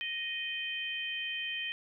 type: harmonic tone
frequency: 622.3 Hz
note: D#5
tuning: in tune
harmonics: 3 / 4 / 5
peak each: -40 / -38 / -37 dBFS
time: 0.01-1.72 s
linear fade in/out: 0 ms
effects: none